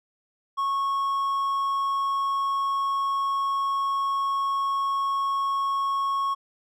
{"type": "tone", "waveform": "triangle", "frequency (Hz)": 1100, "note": "C#6", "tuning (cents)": -14, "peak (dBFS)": -21, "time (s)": [0.57, 6.35], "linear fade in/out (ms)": 20, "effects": []}